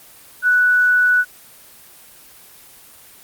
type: tone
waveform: sine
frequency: 1480 Hz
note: F#6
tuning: in tune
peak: -11 dBFS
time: 0.42-1.25 s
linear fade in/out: 50 ms
effects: white hiss -44 dBFS RMS until 3.23 s + Opus 24 kbps